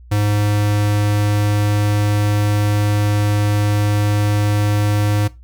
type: tone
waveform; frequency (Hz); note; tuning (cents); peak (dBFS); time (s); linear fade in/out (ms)
square; 103.83; G#2; 0; -15; 0.11-5.28; 10
effects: noise-tail reverb RT60 0.2 s tail -17 dB re dry + added 60 Hz sine -38 dBFS peak until 5.43 s